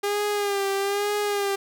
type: tone with vibrato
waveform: sawtooth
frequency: 403.5 Hz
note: G#4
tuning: 50 cents flat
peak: -19 dBFS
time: 0.03-1.56 s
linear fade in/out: 10 ms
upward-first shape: sine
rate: 1.1 Hz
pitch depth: 48 cents each way
effects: none